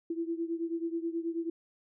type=beating tone pair; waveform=sine; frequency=330.7 / 340 Hz; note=E4 / F4; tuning=+6 / -46 cents; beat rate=9.3 Hz; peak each=-33 / -36 dBFS; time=0.1-1.5 s; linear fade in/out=5 ms; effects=none